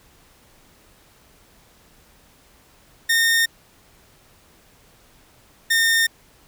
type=tone pair in turn; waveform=sawtooth; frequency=1832 / 1823.9 Hz; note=A#6 / A#6; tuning=-31 / -38 cents; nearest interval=unison; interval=7 cents; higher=first; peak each=-12 dBFS; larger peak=neither; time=3.09-3.46 / 5.7-6.07 s; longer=neither; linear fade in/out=10 ms; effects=pink hiss -54 dBFS RMS until 6.47 s